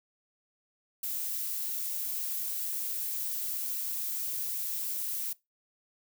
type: noise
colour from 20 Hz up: violet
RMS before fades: -34 dBFS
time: 1.03-5.33 s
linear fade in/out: 5 ms
effects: noise-tail reverb RT60 0.2 s tail -21 dB re dry